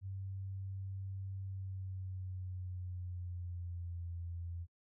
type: tone with pitch glide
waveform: sine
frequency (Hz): 96.3 to 85.79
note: G2 to F2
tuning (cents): -30 to -30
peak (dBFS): -40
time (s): 0.01-4.67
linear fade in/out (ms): 50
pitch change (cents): -200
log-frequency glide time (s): 1.43-4.09
effects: noise-tail reverb RT60 0.1 s tail -26 dB re dry